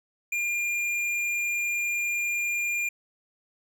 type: tone with hard clipping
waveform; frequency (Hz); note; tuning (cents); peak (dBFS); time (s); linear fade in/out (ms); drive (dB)
sine; 2405; D7; +41; -27; 0.32-2.89; 5; 10
effects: none